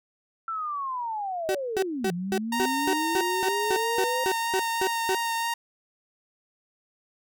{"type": "linear two-way sweep", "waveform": "sine", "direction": "down then up", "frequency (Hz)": [1350, 168.7, 516], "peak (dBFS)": -28, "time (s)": [0.48, 4.24], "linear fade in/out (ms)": 2, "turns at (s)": 2.12}
{"type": "tone bursts", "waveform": "35% pulse", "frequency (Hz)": 379.8, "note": "F#4", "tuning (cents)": 45, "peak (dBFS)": -22, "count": 14, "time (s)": [1.49, 5.148], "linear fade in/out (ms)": 0, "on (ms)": 57, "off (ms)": 220}
{"type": "tone with vibrato", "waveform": "sawtooth", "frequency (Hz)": 924, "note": "A#5", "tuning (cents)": -16, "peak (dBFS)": -22, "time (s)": [2.52, 5.54], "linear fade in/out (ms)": 5, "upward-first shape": "triangle", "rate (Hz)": 3.1, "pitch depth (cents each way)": 17}
{"effects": []}